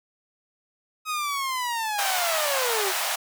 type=linear sweep; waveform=sawtooth; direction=down; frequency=1269 to 360.7 Hz; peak=-22 dBFS; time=1.05-2.93 s; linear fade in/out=50 ms
type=high-pass noise; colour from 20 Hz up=pink; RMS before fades=-27 dBFS; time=1.98-3.16 s; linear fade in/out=10 ms; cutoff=620 Hz; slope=48 dB/octave
effects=none